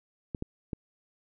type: clicks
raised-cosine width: 3 ms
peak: -20 dBFS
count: 3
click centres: 0.348 / 0.424 / 0.732 s
effects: none